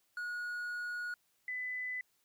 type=tone pair in turn; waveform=triangle / sine; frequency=1450 / 2003 Hz; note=F#6 / B6; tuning=-35 / +24 cents; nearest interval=tritone; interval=559 cents; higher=second; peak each=-35 / -36 dBFS; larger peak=first; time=0.17-1.14 / 1.48-2.01 s; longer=first; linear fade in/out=2 ms; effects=white hiss -75 dBFS RMS until 2.24 s